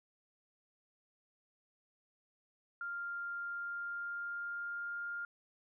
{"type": "tone with pitch glide", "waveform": "sine", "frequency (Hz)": [1396.9, 1405.8], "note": ["F6", "F6"], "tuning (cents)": [0, 11], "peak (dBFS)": -38, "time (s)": [2.81, 5.25], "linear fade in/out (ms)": 2, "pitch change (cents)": 11, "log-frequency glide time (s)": [3.35, 4.99], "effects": []}